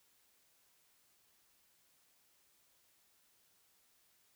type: silence
effects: white hiss -72 dBFS RMS until 4.35 s